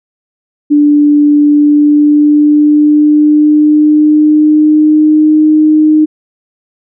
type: tone with pitch glide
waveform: sine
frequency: 293.7 to 307.8 Hz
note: D4 to D#4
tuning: 0 to -19 cents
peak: -3 dBFS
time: 0.7-6.06 s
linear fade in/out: 20 ms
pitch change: +81 cents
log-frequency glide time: 1.46-5.44 s
effects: none